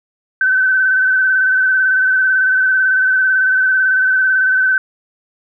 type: tone with vibrato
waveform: sine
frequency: 1527 Hz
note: G6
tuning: 46 cents flat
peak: -10 dBFS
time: 0.41-4.78 s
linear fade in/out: 2 ms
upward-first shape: square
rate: 18 Hz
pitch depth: 22 cents each way
effects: none